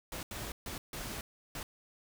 pink noise bursts at uneven times, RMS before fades -41 dBFS, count 5, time 0.12-0.23 / 0.31-0.52 / 0.66-0.78 / 0.93-1.21 / 1.55-1.63 s, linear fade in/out 2 ms, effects none

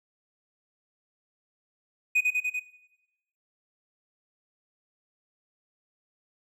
triangle tone with echo, 2489 Hz, D#7, in tune, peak -18 dBFS, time 2.15-2.21 s, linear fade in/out 10 ms, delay 97 ms, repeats 4, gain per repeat -2 dB, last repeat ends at 2.598 s, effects noise-tail reverb RT60 0.9 s tail -17 dB re dry

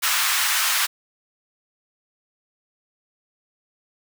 pink high-pass noise, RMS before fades -21 dBFS, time 0.02-0.87 s, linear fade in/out 20 ms, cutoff 1100 Hz, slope 24 dB/octave, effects none

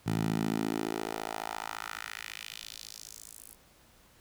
10% pulse tone with high-pass filter sweep, 54.5 Hz, A1, 16 cents flat, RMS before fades -36 dBFS, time 0.06-3.55 s, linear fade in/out 10 ms, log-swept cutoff 120 to 11000 Hz, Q 1.8, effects pink hiss -61 dBFS RMS until 4.2 s

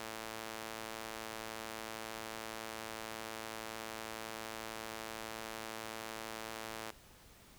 sawtooth tone with high-pass filter, 110.9 Hz, A2, 14 cents sharp, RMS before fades -45 dBFS, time 0-6.91 s, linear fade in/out 5 ms, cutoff 490 Hz, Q 0.53, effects pink hiss -60 dBFS RMS until 7.58 s

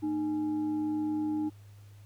sine tone with frequency modulation, 305.6 Hz, D#4, 31 cents flat, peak -28 dBFS, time 0.02-1.5 s, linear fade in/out 20 ms, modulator 530 Hz, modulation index 0.31, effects added 102 Hz sine -49 dBFS peak until 2.05 s + pink hiss -64 dBFS RMS until 2.05 s

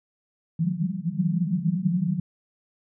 white band-pass noise, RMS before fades -25 dBFS, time 0.59-2.2 s, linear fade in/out 5 ms, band 160 to 190 Hz, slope 96 dB/octave, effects none

